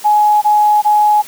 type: tone bursts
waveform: sine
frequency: 840 Hz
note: G#5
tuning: 19 cents sharp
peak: -7 dBFS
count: 3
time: 0.04-1.224 s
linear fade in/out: 20 ms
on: 380 ms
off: 22 ms
effects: white hiss -34 dBFS RMS until 1.27 s + high-pass 150 Hz 12 dB/octave